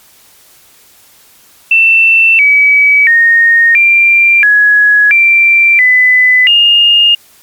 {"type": "tone with pitch steps", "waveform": "sine", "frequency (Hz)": [2676, 2281, 1851, 2373, 1678, 2355, 2005, 2834], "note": ["E7", "C#7", "A#6", "D7", "G#6", "D7", "B6", "F7"], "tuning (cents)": [25, 49, -13, 17, 17, 4, 26, 25], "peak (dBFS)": -3, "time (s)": [1.71, 7.15], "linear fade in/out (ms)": 5, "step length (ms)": 680, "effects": ["white hiss -43 dBFS RMS until 7.42 s", "MP3 96 kbps"]}